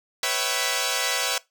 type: chord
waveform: 5% pulse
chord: C# half-diminished seventh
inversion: third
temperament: equal with one note detuned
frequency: 493.9 / 554.4 / 659.3 / 771 Hz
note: B4 / C#5 / E5 / G5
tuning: 0 / 0 / 0 / -29 cents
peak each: -17 dBFS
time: 0.23-1.38 s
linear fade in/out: 2 ms
effects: noise-tail reverb RT60 0.2 s tail -21 dB re dry